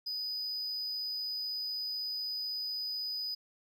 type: tone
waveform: triangle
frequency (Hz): 4978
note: D#8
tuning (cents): 0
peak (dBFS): -33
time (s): 0.06-3.35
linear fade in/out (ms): 10
effects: none